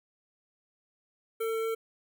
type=tone with notch filter; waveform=square; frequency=449.4 Hz; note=A4; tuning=37 cents sharp; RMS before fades=-31 dBFS; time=1.4-1.75 s; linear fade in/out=10 ms; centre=5100 Hz; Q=0.62; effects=none